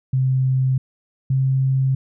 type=tone pair in turn; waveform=sine; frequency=130.81 / 133.02 Hz; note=C3 / C3; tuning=0 / +29 cents; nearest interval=unison; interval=29 cents; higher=second; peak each=-15 dBFS; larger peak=neither; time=0.13-0.78 / 1.3-1.95 s; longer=neither; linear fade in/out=5 ms; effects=none